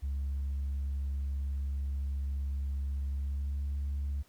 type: tone with pitch glide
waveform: sine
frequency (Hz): 69.1 to 70.47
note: C#2 to C#2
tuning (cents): -5 to +29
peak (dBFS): -29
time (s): 0.02-4.23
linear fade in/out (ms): 20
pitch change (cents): +34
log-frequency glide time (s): 3.12-3.64
effects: tanh soft clip ceiling -29 dBFS + pink hiss -65 dBFS RMS until 4.28 s